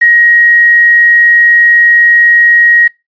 sine tone with quantisation, 1888 Hz, A#6, 22 cents sharp, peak -3 dBFS, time 0.01-2.88 s, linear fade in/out 10 ms, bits 5, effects noise-tail reverb RT60 0.2 s tail -21 dB re dry + resampled to 11025 Hz

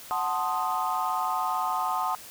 sine chord, F# diminished seventh, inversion none, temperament equal, 740 / 880 / 1046.5 / 1244.5 Hz, F#5 / A5 / C6 / Eb6, 0 / 0 / 0 / 0 cents, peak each -30 dBFS, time 0.11-2.15 s, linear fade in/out 0 ms, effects tanh soft clip ceiling -17 dBFS + white hiss -45 dBFS RMS until 2.3 s

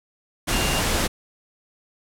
sine tone in noise, 2800 Hz, F7, 4 cents sharp, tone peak -29 dBFS, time 0.51-0.81 s, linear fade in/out 20 ms, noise pink, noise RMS -22 dBFS, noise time 0.47-1.08 s, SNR -10 dB, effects low-pass 12000 Hz 12 dB/octave

